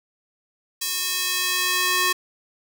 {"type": "tone with high-pass filter sweep", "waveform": "square", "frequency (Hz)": 364.1, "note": "F#4", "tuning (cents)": -28, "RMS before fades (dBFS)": -23, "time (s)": [0.81, 2.13], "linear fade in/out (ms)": 10, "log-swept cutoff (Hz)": [4500, 1200], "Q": 0.71, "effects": []}